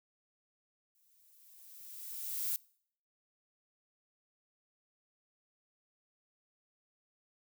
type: noise with exponential growth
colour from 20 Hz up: violet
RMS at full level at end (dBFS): -33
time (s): 0.95-2.56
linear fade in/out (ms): 0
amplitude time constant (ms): 350
effects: noise-tail reverb RT60 0.6 s tail -24 dB re dry